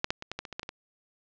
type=clicks; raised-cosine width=0.2 ms; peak=-8 / -9 / -20 / -16 / -16 / -23 / -21 / -15 / -21 / -19 dBFS; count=10; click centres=0.044 / 0.105 / 0.224 / 0.316 / 0.39 / 0.452 / 0.527 / 0.595 / 0.631 / 0.691 s; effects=low-pass 5000 Hz 12 dB/octave